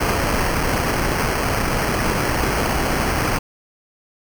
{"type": "noise with sample-and-hold", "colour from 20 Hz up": "pink", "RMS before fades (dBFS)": -20, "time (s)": [0, 3.39], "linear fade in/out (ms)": 10, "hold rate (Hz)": 3675, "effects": []}